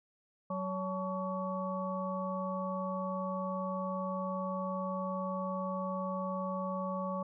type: harmonic tone with a mistuned harmonic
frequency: 187.5 Hz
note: F#3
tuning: 23 cents sharp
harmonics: 1 / 3 / 5 / 6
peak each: -37 / -38 / -44 / -39 dBFS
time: 0.5-7.23 s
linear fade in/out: 5 ms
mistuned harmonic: 5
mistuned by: -120 cents
effects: none